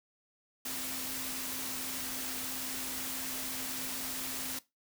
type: tone in noise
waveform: sine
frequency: 260 Hz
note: C4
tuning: 11 cents flat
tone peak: -47 dBFS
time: 0.65-4.59 s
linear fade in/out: 5 ms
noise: white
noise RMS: -38 dBFS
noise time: 0.65-4.59 s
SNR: -12 dB
effects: noise-tail reverb RT60 0.2 s tail -18 dB re dry